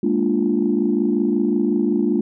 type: chord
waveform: sine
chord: Bb dominant seventh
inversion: third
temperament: equal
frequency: 207.7 / 233.1 / 293.7 / 349.2 Hz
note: Ab3 / Bb3 / D4 / F4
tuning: 0 / 0 / 0 / 0 cents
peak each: -21 dBFS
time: 0.03-2.21 s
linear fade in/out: 5 ms
effects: tanh soft clip ceiling -7 dBFS